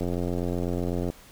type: click train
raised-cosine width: 2 ms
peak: -16 dBFS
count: 97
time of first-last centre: 0.01-1.101 s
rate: 88 Hz
effects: pink hiss -51 dBFS RMS until 1.31 s